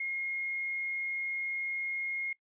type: tone with quantisation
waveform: sine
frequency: 2147 Hz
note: C7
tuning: 44 cents sharp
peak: -32 dBFS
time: 0-2.33 s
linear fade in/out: 5 ms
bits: 10
effects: noise-tail reverb RT60 0.1 s tail -21 dB re dry + resampled to 8000 Hz